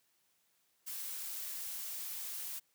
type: noise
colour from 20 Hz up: blue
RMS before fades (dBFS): -42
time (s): 0.86-2.6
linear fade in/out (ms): 20
effects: white hiss -75 dBFS RMS until 2.74 s + high-pass 100 Hz 12 dB/octave